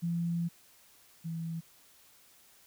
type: tone pair in turn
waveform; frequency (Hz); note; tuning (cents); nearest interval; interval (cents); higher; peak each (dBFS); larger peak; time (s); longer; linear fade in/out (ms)
sine; 170 / 164.68; F3 / E3; -46 / -1; minor second; 55; first; -29 / -34; first; 0.02-0.49 / 1.24-1.61; first; 20
effects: white hiss -61 dBFS RMS until 2.66 s